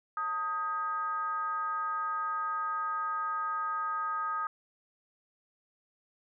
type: tone with frequency modulation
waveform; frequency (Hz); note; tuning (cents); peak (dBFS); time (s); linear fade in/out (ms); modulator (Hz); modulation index
sine; 1252; D#6; +10; -30; 0.17-4.47; 2; 352; 0.58
effects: none